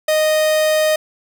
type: tone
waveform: 45% pulse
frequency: 620 Hz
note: D#5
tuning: 6 cents flat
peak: -13 dBFS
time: 0.08-0.96 s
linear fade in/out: 5 ms
effects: none